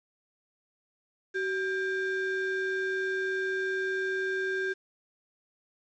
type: ring-modulated tone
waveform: triangle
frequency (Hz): 987.8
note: B5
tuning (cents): 0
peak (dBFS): -23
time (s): 1.34-4.74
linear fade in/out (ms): 20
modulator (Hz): 608
effects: resampled to 16000 Hz + 9-bit